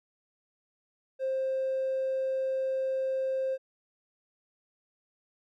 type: tone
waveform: triangle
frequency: 528 Hz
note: C5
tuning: 16 cents sharp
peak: -24 dBFS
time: 1.19-3.58 s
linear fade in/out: 50 ms
effects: tanh soft clip ceiling -24 dBFS